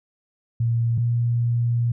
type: tone pair in turn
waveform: sine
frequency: 116.54 / 118.65 Hz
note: A#2 / A#2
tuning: 0 / +31 cents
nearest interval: unison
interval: 31 cents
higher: second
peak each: -18 dBFS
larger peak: neither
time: 0.6-0.98 / 0.98-1.92 s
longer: second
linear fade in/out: 5 ms
effects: none